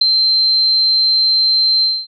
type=tone with ADSR envelope; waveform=sine; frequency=4122 Hz; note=C8; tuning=27 cents flat; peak=-5 dBFS; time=0.01-2.07 s; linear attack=7 ms; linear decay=8 ms; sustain=-5 dB; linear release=240 ms; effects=none